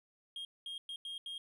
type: tone bursts at uneven times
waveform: triangle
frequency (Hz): 3237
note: G#7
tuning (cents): -45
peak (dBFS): -39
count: 5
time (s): 0.36-0.45 / 0.66-0.78 / 0.89-0.96 / 1.05-1.18 / 1.26-1.38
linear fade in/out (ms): 2
effects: none